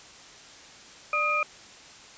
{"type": "tone cluster", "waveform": "sine", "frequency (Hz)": [594, 1254, 2402], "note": ["D5", "D#6", "D7"], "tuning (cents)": [20, 13, 38], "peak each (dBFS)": [-33, -26, -26], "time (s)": [1.13, 1.43], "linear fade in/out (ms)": 2, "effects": ["white hiss -48 dBFS RMS until 2.17 s", "resampled to 16000 Hz"]}